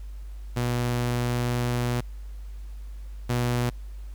sawtooth tone pair in turn, 121.5 / 121.5 Hz, B2 / B2, -28 / -28 cents, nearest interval unison, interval 0 cents, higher neither, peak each -20 / -19 dBFS, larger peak second, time 0.56-2.01 / 3.29-3.7 s, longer first, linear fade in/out 10 ms, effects added 50 Hz sine -35 dBFS peak until 4.14 s + pink hiss -59 dBFS RMS until 4.14 s

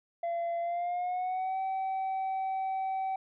sine tone with pitch glide, 682 to 765.5 Hz, F5 to G5, -41 to -41 cents, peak -27 dBFS, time 0.23-3.16 s, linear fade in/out 5 ms, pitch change +200 cents, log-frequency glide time 0.6-1.59 s, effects tanh soft clip ceiling -29 dBFS

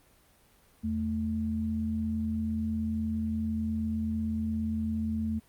sine tone pair together, 83.2 / 220.7 Hz, E2 / A3, +17 / +5 cents, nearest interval octave + perfect fourth, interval 1688 cents, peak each -34 / -29 dBFS, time 0.83-5.4 s, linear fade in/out 20 ms, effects pink hiss -62 dBFS RMS until 5.48 s + Opus 32 kbps

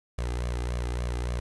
sawtooth tone with flanger, 60 Hz, B1, 49 cents flat, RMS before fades -30 dBFS, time 0.18-1.4 s, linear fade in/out 5 ms, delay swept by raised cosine 1.7 to 2.51 ms, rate 3.5 Hz, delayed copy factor +0.65, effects resampled to 24000 Hz + 9-bit

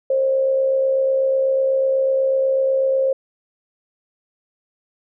sine tone with amplitude modulation, 533 Hz, C5, 32 cents sharp, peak -13 dBFS, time 0.1-3.13 s, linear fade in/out 5 ms, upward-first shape sine, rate 68.1 Hz, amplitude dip 40%, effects none

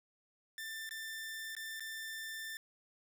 sawtooth tone with dropouts, 1781 Hz, A6, 21 cents sharp, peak -38 dBFS, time 0.58-2.57 s, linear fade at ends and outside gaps 1 ms, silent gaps 0.892-0.909 / 1.551-1.566 / 1.797-1.805 s, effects none

